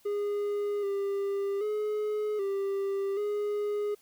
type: tone with pitch steps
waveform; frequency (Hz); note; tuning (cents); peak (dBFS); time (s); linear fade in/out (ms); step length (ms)
triangle; 410.3 / 397.8 / 423.2 / 394 / 414.6; G#4 / G4 / G#4 / G4 / G#4; -21 / +25 / +33 / +9 / -3; -26; 0.05-3.95; 10; 780
effects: white hiss -63 dBFS RMS until 4.01 s